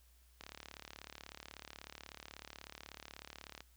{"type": "click train", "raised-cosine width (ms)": 0.2, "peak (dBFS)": -30, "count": 117, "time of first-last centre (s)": [0.41, 3.606], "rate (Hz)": 36.3, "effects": ["added 60 Hz sine -64 dBFS peak until 3.76 s", "white hiss -71 dBFS RMS until 3.76 s"]}